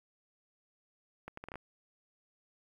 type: accelerating click train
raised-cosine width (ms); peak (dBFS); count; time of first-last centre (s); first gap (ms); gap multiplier
0.5; -28; 7; 1.28-1.556; 94; 0.7
effects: 10-bit